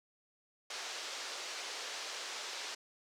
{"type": "band-pass noise", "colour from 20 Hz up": "white", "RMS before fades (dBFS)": -43, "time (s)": [0.7, 2.75], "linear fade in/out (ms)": 5, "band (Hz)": [390, 6200], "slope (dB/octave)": 24, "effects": []}